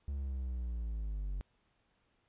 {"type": "linear sweep", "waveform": "triangle", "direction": "down", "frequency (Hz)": [71, 45.85], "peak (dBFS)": -33, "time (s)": [0.08, 1.41], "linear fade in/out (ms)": 0, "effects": ["pink hiss -75 dBFS RMS until 2.28 s", "resampled to 8000 Hz"]}